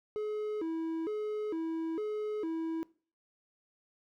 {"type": "tone with vibrato", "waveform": "triangle", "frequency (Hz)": 371.8, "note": "F#4", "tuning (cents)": 8, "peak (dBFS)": -30, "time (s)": [0.16, 2.83], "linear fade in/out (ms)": 0, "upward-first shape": "square", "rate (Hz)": 1.1, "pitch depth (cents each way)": 230, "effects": ["noise-tail reverb RT60 0.4 s tail -21 dB re dry"]}